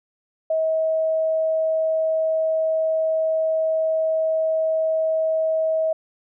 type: tone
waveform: sine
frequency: 639 Hz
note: D#5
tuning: 46 cents sharp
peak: -18 dBFS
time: 0.5-5.93 s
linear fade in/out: 5 ms
effects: none